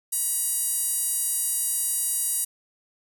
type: tone with high-pass filter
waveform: sawtooth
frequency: 961 Hz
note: B5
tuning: 48 cents flat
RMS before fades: -26 dBFS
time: 0.12-2.45 s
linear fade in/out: 10 ms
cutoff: 9500 Hz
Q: 2.7
effects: none